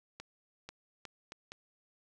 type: accelerating click train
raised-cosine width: 0.2 ms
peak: -27 dBFS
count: 5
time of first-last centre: 0.2-1.519 s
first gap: 490 ms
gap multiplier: 0.74
effects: none